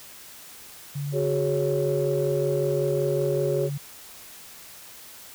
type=tone; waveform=sine; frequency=142.9 Hz; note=D3; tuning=47 cents flat; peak=-27 dBFS; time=0.95-3.78 s; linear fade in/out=10 ms
type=chord; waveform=sine; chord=F# suspended second; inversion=none; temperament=equal; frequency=370 / 415.3 / 554.4 Hz; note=F#4 / G#4 / C#5; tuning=0 / 0 / 0 cents; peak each=-26 dBFS; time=1.12-3.7 s; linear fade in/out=50 ms
effects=tanh soft clip ceiling -14 dBFS + white hiss -45 dBFS RMS until 5.34 s